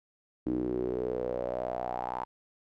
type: tone with band-pass filter sweep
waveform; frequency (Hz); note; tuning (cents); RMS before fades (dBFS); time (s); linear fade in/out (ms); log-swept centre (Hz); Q
sawtooth; 61.74; B1; 0; -33; 0.46-2.25; 5; 300 to 920; 6.3
effects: none